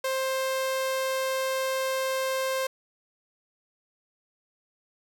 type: tone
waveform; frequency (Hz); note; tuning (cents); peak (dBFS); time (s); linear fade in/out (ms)
sawtooth; 527; C5; +12; -22; 0.04-2.67; 5
effects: none